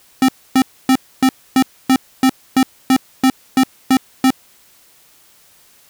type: tone bursts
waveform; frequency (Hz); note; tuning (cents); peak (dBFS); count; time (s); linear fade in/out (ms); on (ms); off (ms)
square; 261.6; C4; 0; -9; 13; 0.22-4.305; 2; 65; 270
effects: white hiss -50 dBFS RMS until 5.89 s